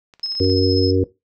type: clicks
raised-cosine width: 0.2 ms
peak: -27 dBFS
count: 8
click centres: 0.138 / 0.196 / 0.261 / 0.321 / 0.352 / 0.399 / 0.445 / 0.499 s
type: tone with tremolo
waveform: sine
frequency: 5170 Hz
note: E8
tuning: 34 cents flat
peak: -19 dBFS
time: 0.23-0.91 s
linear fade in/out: 5 ms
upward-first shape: sine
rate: 15 Hz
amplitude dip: 40%
type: harmonic tone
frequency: 93.8 Hz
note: F#2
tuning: 24 cents sharp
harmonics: 1 / 3 / 4 / 5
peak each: -19 / -19 / -19 / -19 dBFS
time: 0.4-1.04 s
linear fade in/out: 5 ms
effects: noise-tail reverb RT60 0.2 s tail -17 dB re dry